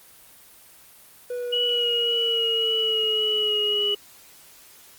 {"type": "exponential sweep", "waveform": "triangle", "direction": "down", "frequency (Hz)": [492.5, 410], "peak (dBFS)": -25, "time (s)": [1.3, 3.95], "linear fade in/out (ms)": 5}
{"type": "tone with vibrato", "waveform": "sine", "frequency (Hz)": 2914, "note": "F#7", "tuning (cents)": -27, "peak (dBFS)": -21, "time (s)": [1.52, 3.95], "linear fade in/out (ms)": 10, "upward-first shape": "sine", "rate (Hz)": 1.8, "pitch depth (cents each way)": 17}
{"effects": ["white hiss -50 dBFS RMS until 4.98 s", "Opus 24 kbps"]}